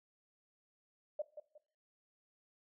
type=tone with echo; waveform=sine; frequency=601 Hz; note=D5; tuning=40 cents sharp; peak=-34 dBFS; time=1.19-1.22 s; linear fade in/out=5 ms; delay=180 ms; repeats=2; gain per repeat=-10 dB; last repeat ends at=1.58 s; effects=noise-tail reverb RT60 0.5 s tail -19 dB re dry